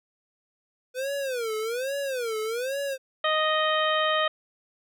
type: tone with vibrato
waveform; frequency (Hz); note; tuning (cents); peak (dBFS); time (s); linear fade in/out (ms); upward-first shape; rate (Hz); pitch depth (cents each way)
square; 493.9; B4; 0; -28; 0.94-2.98; 50; sine; 1.2; 230
type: harmonic tone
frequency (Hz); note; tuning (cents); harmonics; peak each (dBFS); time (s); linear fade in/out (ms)
622; D#5; -1; 1 / 2 / 3 / 4 / 5 / 6; -26 / -26 / -29 / -37 / -30 / -34; 3.24-4.28; 5
effects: none